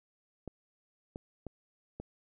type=clicks; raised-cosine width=2 ms; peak=-27 dBFS; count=4; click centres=0.477 / 1.159 / 1.467 / 2 s; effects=none